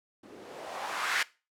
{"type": "noise with low-pass filter sweep", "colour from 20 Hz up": "violet", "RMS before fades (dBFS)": -35, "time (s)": [0.23, 1.23], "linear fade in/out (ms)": 5, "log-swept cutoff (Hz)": [270, 1900], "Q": 1.9, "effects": ["noise-tail reverb RT60 0.3 s tail -20 dB re dry"]}